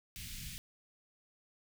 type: band-stop noise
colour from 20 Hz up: pink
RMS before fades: -45 dBFS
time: 0.16-0.58 s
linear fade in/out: 0 ms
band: 180 to 2200 Hz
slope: 24 dB/octave
effects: none